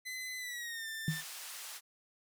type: tone with pitch glide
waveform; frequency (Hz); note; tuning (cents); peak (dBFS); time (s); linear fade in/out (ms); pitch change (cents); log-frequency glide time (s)
sawtooth; 2026 to 1784.2; B6 to A6; +44 to +24; -36; 0.05-1.22; 20; -220; 0.37-0.88
type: band-pass noise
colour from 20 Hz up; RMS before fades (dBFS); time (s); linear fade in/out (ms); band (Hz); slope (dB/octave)
white; -46; 1.07-1.81; 50; 870 to 12000; 12
type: tone with exponential decay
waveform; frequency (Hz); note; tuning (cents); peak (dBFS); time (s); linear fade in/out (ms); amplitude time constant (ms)
sine; 157.5; D#3; +21; -26; 1.08-1.24; 2; 34
effects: none